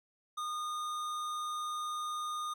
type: tone with tanh clipping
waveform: sine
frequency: 1224 Hz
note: D#6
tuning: 29 cents flat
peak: -37 dBFS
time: 0.37-2.54 s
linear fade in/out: 10 ms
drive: 17 dB
effects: none